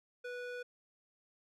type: tone with band-pass filter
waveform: square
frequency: 491.2 Hz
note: B4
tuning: 9 cents flat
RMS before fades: -43 dBFS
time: 0.24-0.63 s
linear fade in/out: 10 ms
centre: 1200 Hz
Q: 0.88
effects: none